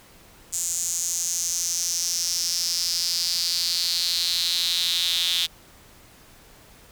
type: tone with high-pass filter sweep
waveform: square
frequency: 86 Hz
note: F2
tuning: 26 cents flat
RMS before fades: -25 dBFS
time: 0.52-5.47 s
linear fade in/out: 20 ms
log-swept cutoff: 7200 to 3500 Hz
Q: 5.4
effects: pink hiss -51 dBFS RMS until 6.91 s